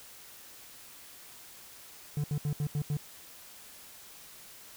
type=tone bursts at uneven times; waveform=triangle; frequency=146.83 Hz; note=D3; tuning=in tune; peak=-26 dBFS; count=6; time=2.17-2.24 / 2.31-2.38 / 2.45-2.53 / 2.6-2.67 / 2.75-2.82 / 2.9-2.97 s; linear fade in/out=2 ms; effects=white hiss -51 dBFS RMS until 4.76 s